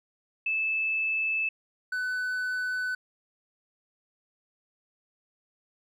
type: tone pair in turn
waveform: sine / triangle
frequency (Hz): 2622 / 1500.8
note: E7 / F#6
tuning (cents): -10 / +24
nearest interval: minor seventh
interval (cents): 966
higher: first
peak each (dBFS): -25 / -26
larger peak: first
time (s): 0.46-1.49 / 1.92-2.95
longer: neither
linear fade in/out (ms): 5
effects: none